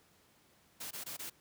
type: noise bursts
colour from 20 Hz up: white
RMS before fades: -43 dBFS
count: 4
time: 0.8-1.3 s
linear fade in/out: 10 ms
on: 110 ms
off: 20 ms
effects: pink hiss -67 dBFS RMS until 1.4 s + high-pass 80 Hz 12 dB/octave